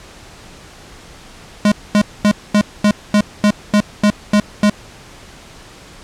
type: tone bursts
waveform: square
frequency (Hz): 207.7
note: G#3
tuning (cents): 0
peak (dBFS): -9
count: 11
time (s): 1.65-4.698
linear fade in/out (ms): 2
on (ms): 68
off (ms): 230
effects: pink hiss -39 dBFS RMS until 6.03 s + low-pass 8000 Hz 12 dB/octave